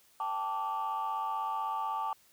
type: chord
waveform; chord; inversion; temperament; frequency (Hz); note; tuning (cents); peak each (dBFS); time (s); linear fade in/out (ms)
sine; G suspended second; none; equal with one note detuned; 784 / 880 / 1163.9; G5 / A5 / D6; 0 / 0 / -16; -37 / -33 / -34; 0.2-2.13; 2
effects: tanh soft clip ceiling -26 dBFS + white hiss -64 dBFS RMS until 2.32 s